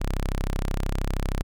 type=tone; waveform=sawtooth; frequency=33 Hz; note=C1; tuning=16 cents sharp; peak=-20 dBFS; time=0-1.43 s; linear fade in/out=20 ms; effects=none